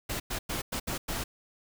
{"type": "noise bursts at uneven times", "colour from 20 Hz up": "pink", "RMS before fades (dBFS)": -33, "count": 6, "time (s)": [[0.09, 0.2], [0.3, 0.39], [0.49, 0.62], [0.72, 0.8], [0.87, 0.98], [1.08, 1.24]], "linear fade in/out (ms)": 10, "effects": []}